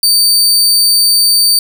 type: tone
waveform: sawtooth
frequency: 4600 Hz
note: D8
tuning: 37 cents flat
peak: -4 dBFS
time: 0.03-1.59 s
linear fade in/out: 2 ms
effects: none